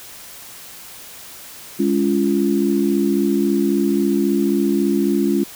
sine tone cluster, 206.6 / 281.3 / 345 Hz, G#3 / C#4 / F4, -9 / +26 / -21 cents, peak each -19 dBFS, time 1.79-5.44 s, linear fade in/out 10 ms, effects white hiss -38 dBFS RMS until 5.55 s

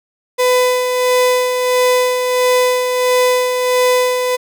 35% pulse tone with tremolo, 501 Hz, B4, 25 cents sharp, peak -8 dBFS, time 0.38-4.37 s, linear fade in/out 20 ms, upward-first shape sine, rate 1.5 Hz, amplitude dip 45%, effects none

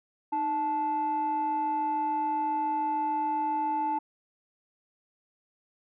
sine tone pair together, 308.7 / 873 Hz, D#4 / A5, -14 / -14 cents, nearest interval octave + tritone, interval 1800 cents, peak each -33 / -25 dBFS, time 0.32-3.99 s, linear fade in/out 10 ms, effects tanh soft clip ceiling -22 dBFS

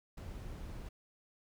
brown noise with ADSR envelope, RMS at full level -40 dBFS, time 0.17-0.89 s, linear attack 11 ms, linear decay 3 ms, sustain -5 dB, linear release 6 ms, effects none

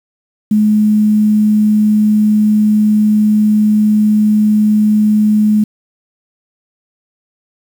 sine tone with quantisation, 212.3 Hz, G#3, 38 cents sharp, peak -7 dBFS, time 0.51-5.64 s, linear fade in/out 5 ms, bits 6, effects none

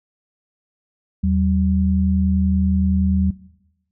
sine tone pair together, 80.2 / 190.75 Hz, E2 / G3, -47 / -47 cents, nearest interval octave + minor third, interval 1500 cents, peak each -18 dBFS, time 1.23-3.31 s, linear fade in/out 10 ms, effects noise-tail reverb RT60 0.9 s tail -18 dB re dry

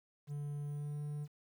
triangle tone with pitch glide, 145.2 to 147.57 Hz, D3 to D3, -19 to +9 cents, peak -36 dBFS, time 0.27-1.28 s, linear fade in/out 50 ms, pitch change +28 cents, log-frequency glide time 0.62-1.02 s, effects 11-bit

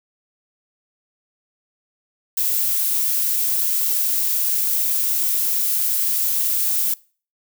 violet noise, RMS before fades -20 dBFS, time 2.37-6.94 s, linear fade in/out 5 ms, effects noise-tail reverb RT60 0.4 s tail -23 dB re dry

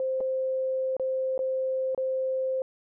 sine tone with dropouts, 523.3 Hz, C5, in tune, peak -25 dBFS, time 0-2.62 s, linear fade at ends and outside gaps 1 ms, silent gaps 0.205-0.209 / 0.967-0.997 / 1.378-1.391 / 1.948-1.977 s, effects none

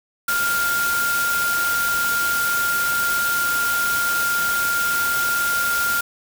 sine tone in noise, 1400 Hz, F6, 4 cents sharp, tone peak -19 dBFS, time 0.28-6.01 s, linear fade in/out 5 ms, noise white, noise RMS -26 dBFS, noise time 0.28-6.01 s, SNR +4 dB, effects none

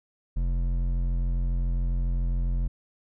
sine tone with hard clipping, 43.65 Hz, F1, in tune, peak -25 dBFS, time 0.36-2.68 s, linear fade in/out 10 ms, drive 9 dB, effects none

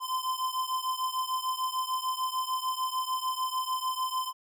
square beating tone pair, 1027 / 1033.7 Hz, C6 / C6, -33 / -21 cents, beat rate 6.7 Hz, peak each -32 / -34 dBFS, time 0-4.33 s, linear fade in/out 50 ms, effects none

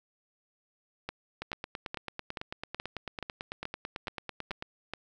two click trains, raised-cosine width 0.3 ms, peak -19 / -20 dBFS, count 10 / 30, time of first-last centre 1.09-4.936 / 1.42-4.624 s, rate 2.34 / 9.05 Hz, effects none

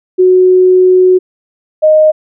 sine tone pair in turn, 368.4 / 619.6 Hz, F#4 / D#5, -7 / -7 cents, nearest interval major sixth, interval 900 cents, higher second, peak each -3 dBFS, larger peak neither, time 0.18-1.19 / 1.82-2.12 s, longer first, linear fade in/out 20 ms, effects none

